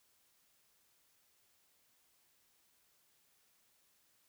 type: silence
effects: white hiss -73 dBFS RMS until 4.28 s